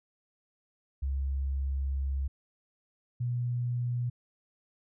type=tone pair in turn; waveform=sine; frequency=68 / 121.79 Hz; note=C#2 / B2; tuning=-33 / -24 cents; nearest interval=minor seventh; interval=1009 cents; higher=second; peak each=-28 dBFS; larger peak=neither; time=1.02-2.28 / 3.2-4.1 s; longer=first; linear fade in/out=10 ms; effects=none